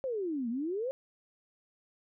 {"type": "exponential two-way sweep", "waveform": "sine", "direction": "down then up", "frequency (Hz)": [550, 223.9, 550], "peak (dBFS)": -31, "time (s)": [0.04, 0.91], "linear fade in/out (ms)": 0, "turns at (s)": 0.49, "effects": []}